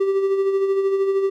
triangle tone with tremolo, 390.1 Hz, G4, 8 cents flat, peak -13 dBFS, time 0-1.3 s, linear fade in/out 10 ms, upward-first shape sine, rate 13 Hz, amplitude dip 45%, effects none

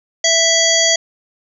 harmonic tone with a mistuned harmonic, 660 Hz, E5, 2 cents sharp, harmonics 1 / 3 / 5 / 7 / 9 / 10, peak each -18 / -18 / -18 / -18 / -18 / -18 dBFS, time 0.24-0.96 s, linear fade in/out 5 ms, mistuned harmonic 10, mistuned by +29 cents, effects none

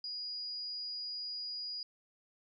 sine tone, 4891 Hz, D#8, 31 cents flat, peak -38 dBFS, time 0.04-1.83 s, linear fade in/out 2 ms, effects none

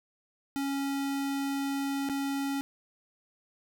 square tone with dropouts, 276.8 Hz, C#4, 2 cents flat, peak -30 dBFS, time 0.56-2.61 s, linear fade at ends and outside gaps 0 ms, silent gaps 2.089-2.097 s, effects none

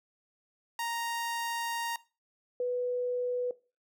sawtooth / sine tone pair in turn, 932.3 / 493.9 Hz, A#5 / B4, 0 / 0 cents, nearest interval major seventh, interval 1100 cents, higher first, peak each -28 dBFS, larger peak neither, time 0.79-1.96 / 2.6-3.51 s, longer first, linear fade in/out 2 ms, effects noise-tail reverb RT60 0.3 s tail -19 dB re dry

